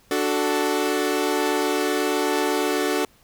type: chord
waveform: sawtooth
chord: D major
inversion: none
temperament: equal with one note detuned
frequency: 293.7 / 371.9 / 440 Hz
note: D4 / F#4 / A4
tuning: 0 / +9 / 0 cents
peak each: -21 dBFS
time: 0.11-3.05 s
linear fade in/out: 2 ms
effects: pink hiss -57 dBFS RMS until 3.23 s